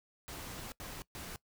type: noise bursts at uneven times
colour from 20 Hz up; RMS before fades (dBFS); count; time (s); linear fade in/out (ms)
pink; -45; 3; 0.28-0.72 / 0.8-1.02 / 1.15-1.36; 0
effects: noise-tail reverb RT60 0.1 s tail -20 dB re dry